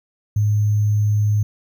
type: tone with sample-and-hold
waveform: sine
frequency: 105 Hz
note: G#2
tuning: 19 cents sharp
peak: -14 dBFS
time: 0.36-1.43 s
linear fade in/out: 5 ms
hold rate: 6300 Hz
effects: none